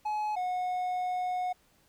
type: tone pair in turn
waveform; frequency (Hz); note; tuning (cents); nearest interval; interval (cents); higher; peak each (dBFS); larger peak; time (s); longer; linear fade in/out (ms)
triangle; 848 / 728.7; G#5 / F#5; +36 / -27; minor third; 263; first; -27 / -27; neither; 0.05-0.36 / 0.36-1.53; second; 10
effects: pink hiss -66 dBFS RMS until 1.88 s